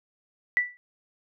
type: tone with exponential decay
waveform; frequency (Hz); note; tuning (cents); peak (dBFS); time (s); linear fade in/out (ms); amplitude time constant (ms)
sine; 1967; B6; -7; -16; 0.57-0.77; 0; 43
effects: none